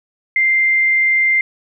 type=tone; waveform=sine; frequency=2093 Hz; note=C7; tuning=in tune; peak=-11 dBFS; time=0.36-1.41 s; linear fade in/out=2 ms; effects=none